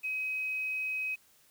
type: tone with quantisation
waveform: sine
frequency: 2534 Hz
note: D#7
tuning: 31 cents sharp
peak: -31 dBFS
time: 0.03-1.16 s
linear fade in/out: 20 ms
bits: 9
effects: white hiss -64 dBFS RMS until 1.5 s